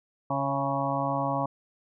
harmonic tone with a mistuned harmonic, 138.59 Hz, C#3, in tune, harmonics 1 / 2 / 4 / 5 / 6 / 7 / 8, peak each -33 / -33 / -33 / -33 / -33 / -33 / -33 dBFS, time 0.3-1.46 s, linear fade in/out 5 ms, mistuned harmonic 5, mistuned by -29 cents, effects none

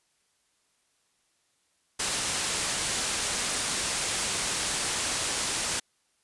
white low-pass noise, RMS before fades -30 dBFS, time 1.99-5.8 s, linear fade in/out 10 ms, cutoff 10000 Hz, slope 48 dB/octave, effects white hiss -71 dBFS RMS until 6.23 s + resampled to 24000 Hz

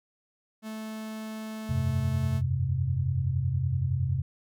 45% pulse tone, 218.5 Hz, A3, 12 cents flat, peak -35 dBFS, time 0.62-2.42 s, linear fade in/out 50 ms
sine chord, F suspended second, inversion none, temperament equal, 87.31 / 98 / 130.81 Hz, F2 / G2 / C3, 0 / 0 / 0 cents, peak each -30 / -31 / -27 dBFS, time 1.69-4.22 s, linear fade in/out 10 ms
effects none

